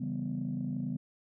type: chord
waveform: sine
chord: C# half-diminished seventh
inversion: none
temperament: equal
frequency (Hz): 138.59 / 164.81 / 196 / 246.9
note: C#3 / E3 / G3 / B3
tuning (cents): 0 / 0 / 0 / 0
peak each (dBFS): -37 / -39 / -37 / -35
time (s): 0-0.97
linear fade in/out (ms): 10
effects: tanh soft clip ceiling -25 dBFS